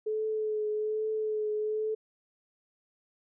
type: tone with vibrato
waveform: sine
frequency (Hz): 430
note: A4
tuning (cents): -40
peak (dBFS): -28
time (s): 0.06-1.95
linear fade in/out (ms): 10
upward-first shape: triangle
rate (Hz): 1.2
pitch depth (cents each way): 25
effects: none